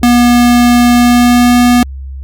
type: tone with pitch glide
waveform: square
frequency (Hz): 241.5 to 243.7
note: B3 to B3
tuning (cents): -39 to -23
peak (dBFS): -5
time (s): 0.03-1.83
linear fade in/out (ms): 2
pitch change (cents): +16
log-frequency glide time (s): 0.94-1.56
effects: added 67 Hz sine -21 dBFS peak until 2.23 s + Opus 48 kbps